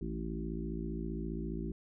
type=harmonic tone with a mistuned harmonic; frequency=55 Hz; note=A1; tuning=in tune; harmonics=1 / 3 / 4 / 5 / 6 / 7; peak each=-40 / -41 / -42 / -46 / -43 / -46 dBFS; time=0.01-1.72 s; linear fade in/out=5 ms; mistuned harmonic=3; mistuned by=-41 cents; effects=none